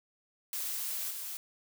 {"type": "noise with level steps", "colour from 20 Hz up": "blue", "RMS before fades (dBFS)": [-36, -40], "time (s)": [0.53, 1.37], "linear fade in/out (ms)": 0, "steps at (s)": 1.1, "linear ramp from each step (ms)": 10, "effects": []}